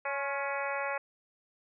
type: harmonic tone with a mistuned harmonic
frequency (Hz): 279.7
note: C#4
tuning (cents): +16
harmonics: 2 / 3 / 4 / 5 / 6 / 7 / 8 / 9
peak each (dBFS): -36 / -38 / -39 / -40 / -41 / -41 / -42 / -43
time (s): 0.05-0.98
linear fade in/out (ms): 5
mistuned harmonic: 4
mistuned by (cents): -42
effects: none